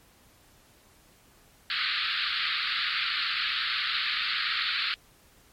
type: band-pass noise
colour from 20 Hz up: white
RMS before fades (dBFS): -29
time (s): 1.7-4.94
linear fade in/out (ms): 0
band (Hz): 1200 to 4500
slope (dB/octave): 96
effects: pink hiss -59 dBFS RMS until 5.52 s + MP3 64 kbps